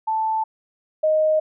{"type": "tone pair in turn", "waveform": "sine", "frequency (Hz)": [880, 622.3], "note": ["A5", "D#5"], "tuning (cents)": [0, 0], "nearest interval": "tritone", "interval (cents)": 600, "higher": "first", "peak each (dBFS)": [-19, -15], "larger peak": "second", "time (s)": [[0.07, 0.44], [1.03, 1.4]], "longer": "neither", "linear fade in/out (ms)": 10, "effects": []}